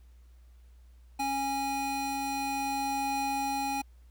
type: tone pair together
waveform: square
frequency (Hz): 274.4 / 823.7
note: C#4 / G#5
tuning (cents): -17 / -14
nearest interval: octave + perfect fifth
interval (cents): 1903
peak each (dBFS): -37 / -31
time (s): 1.19-3.82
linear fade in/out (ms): 10
effects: added 60 Hz sine -52 dBFS peak until 4.1 s + pink hiss -71 dBFS RMS until 4.1 s